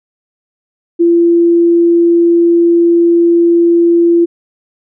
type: tone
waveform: sine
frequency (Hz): 340.7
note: F4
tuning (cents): -43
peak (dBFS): -5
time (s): 0.99-4.26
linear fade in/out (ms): 20
effects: none